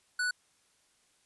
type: tone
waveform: square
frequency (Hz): 1480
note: F#6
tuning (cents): 0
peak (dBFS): -29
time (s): 0.19-0.31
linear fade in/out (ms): 5
effects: white hiss -69 dBFS RMS until 1.25 s + resampled to 24000 Hz